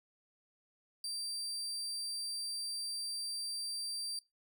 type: tone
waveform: 35% pulse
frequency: 4700 Hz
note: D8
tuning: 1 cent sharp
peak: -36 dBFS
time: 1.04-4.19 s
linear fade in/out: 2 ms
effects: noise-tail reverb RT60 0.2 s tail -20 dB re dry